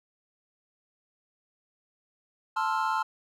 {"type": "chord", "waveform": "triangle", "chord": "F major seventh", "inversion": "first", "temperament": "equal", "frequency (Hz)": [880, 1046.5, 1318.5, 1396.9], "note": ["A5", "C6", "E6", "F6"], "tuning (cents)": [0, 0, 0, 0], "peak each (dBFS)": [-27, -29, -31, -31], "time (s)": [2.56, 3.03], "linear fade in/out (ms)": 10, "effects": []}